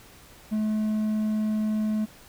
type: tone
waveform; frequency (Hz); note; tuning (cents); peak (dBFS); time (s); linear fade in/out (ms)
triangle; 215; A3; -40; -21; 0.51-2.06; 20
effects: pink hiss -51 dBFS RMS until 2.28 s